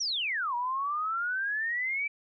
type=exponential two-way sweep; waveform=sine; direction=down then up; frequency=5980 to 947 to 2337 Hz; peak=-28 dBFS; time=0-2.08 s; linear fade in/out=10 ms; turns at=0.55 s; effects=none